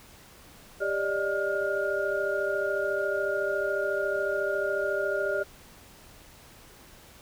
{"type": "tone cluster", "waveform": "sine", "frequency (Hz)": [397, 579, 613, 1419], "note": ["G4", "D5", "D#5", "F6"], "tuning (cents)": [22, -25, -26, 27], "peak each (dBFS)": -31, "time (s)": [0.8, 5.44], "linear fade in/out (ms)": 20, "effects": ["pink hiss -52 dBFS RMS until 7.21 s"]}